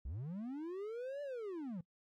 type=linear two-way sweep; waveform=triangle; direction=up then down; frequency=53.4 to 587.3 to 158.7 Hz; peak=-38 dBFS; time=0.05-1.81 s; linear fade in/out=5 ms; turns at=1.22 s; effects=noise-tail reverb RT60 0.1 s tail -22 dB re dry + MP3 64 kbps